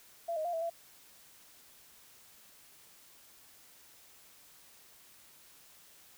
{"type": "tone with pitch steps", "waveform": "sine", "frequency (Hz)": [677, 625, 698, 655, 674], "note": ["E5", "D#5", "F5", "E5", "E5"], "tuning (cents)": [46, 8, -1, -11, 38], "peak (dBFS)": -32, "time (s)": [0.28, 0.7], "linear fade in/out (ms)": 10, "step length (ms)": 84, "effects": ["white hiss -59 dBFS RMS until 6.17 s"]}